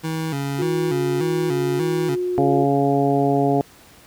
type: tone with vibrato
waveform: 25% pulse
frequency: 149.6 Hz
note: D3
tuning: 32 cents sharp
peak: -19 dBFS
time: 0.03-2.16 s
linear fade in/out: 20 ms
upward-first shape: square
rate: 1.7 Hz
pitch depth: 120 cents each way
type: tone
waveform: sine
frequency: 360.3 Hz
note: F#4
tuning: 46 cents flat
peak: -20 dBFS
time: 0.58-2.65 s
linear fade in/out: 20 ms
type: harmonic tone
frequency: 140 Hz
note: C#3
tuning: 18 cents sharp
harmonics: 1 / 2 / 3 / 4 / 5 / 6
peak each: -23 / -20 / -21 / -28 / -21 / -31 dBFS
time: 2.38-3.61 s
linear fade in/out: 0 ms
effects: pink hiss -48 dBFS RMS until 4.06 s + high-pass 60 Hz 12 dB/octave